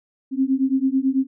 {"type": "beating tone pair", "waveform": "sine", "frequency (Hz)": [261.6, 270.7], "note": ["C4", "C#4"], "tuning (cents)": [0, -41], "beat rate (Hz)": 9.1, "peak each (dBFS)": -20, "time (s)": [0.31, 1.27], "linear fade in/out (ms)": 50, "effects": []}